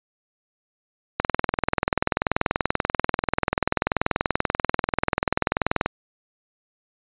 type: click train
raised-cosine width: 0.5 ms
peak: -4 dBFS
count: 97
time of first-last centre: 1.2-5.86 s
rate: 20.6 Hz
effects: resampled to 8000 Hz